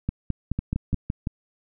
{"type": "two click trains", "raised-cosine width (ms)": 5, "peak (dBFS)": [-13, -12], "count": [5, 5], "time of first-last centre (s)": [[0.59, 1.271], [0.09, 0.943]], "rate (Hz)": [5.87, 4.69], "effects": []}